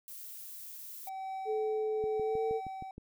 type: noise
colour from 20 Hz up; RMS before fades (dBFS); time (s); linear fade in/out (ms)
violet; -46; 0.08-1.09; 0
type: tone with tremolo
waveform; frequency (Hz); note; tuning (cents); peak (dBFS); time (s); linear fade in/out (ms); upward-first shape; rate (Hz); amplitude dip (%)
triangle; 766; G5; -40; -34; 1.07-2.91; 2; triangle; 0.9; 60
type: tone with pitch glide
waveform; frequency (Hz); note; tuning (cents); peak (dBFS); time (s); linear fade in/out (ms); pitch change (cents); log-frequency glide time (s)
sine; 432.3 to 447.3; A4 to A4; -31 to +28; -30; 1.45-2.61; 50; +59; 2.2-2.42
type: click train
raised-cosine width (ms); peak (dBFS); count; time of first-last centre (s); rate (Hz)
3; -32; 7; 2.04-2.98; 6.38
effects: none